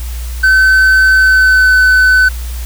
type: tone with pitch glide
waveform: triangle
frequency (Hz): 1529 to 1510.6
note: G6 to F#6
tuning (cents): -44 to +35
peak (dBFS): -3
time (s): 0.43-2.29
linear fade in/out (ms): 10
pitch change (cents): -21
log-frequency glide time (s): 1.12-1.74
effects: added 60 Hz sine -18 dBFS peak until 2.65 s + white hiss -32 dBFS RMS until 2.65 s